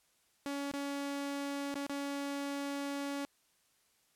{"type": "tone with dropouts", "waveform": "sawtooth", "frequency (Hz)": 281.6, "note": "C#4", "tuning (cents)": 27, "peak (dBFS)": -32, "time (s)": [0.46, 3.25], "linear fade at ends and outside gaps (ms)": 0, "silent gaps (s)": [[0.714, 0.737], [1.742, 1.755], [1.865, 1.896]], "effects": ["white hiss -72 dBFS RMS until 4.15 s", "low-pass 12000 Hz 12 dB/octave"]}